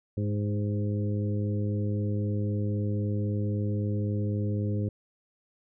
harmonic tone with a mistuned harmonic, 103.83 Hz, G#2, in tune, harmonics 1 / 2 / 3 / 4 / 5, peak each -27 / -33 / -37 / -39 / -41 dBFS, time 0.17-4.89 s, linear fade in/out 5 ms, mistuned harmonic 4, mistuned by -17 cents, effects none

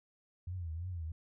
sine tone with vibrato, 85.6 Hz, F2, 34 cents flat, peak -37 dBFS, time 0.47-1.12 s, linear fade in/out 5 ms, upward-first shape triangle, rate 3 Hz, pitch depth 160 cents each way, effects none

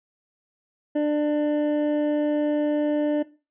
triangle tone pair together, 297.2 / 595.3 Hz, D4 / D5, +21 / +23 cents, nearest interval octave, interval 1202 cents, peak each -19 / -23 dBFS, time 0.95-3.23 s, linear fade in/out 10 ms, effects noise-tail reverb RT60 0.3 s tail -17 dB re dry + resampled to 8000 Hz

